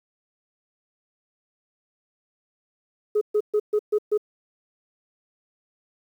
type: tone bursts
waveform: sine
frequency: 421.1 Hz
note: G#4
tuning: 24 cents sharp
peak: -16 dBFS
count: 6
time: 3.15-4.178 s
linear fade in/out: 10 ms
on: 63 ms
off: 130 ms
effects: tanh soft clip ceiling -15 dBFS + 9-bit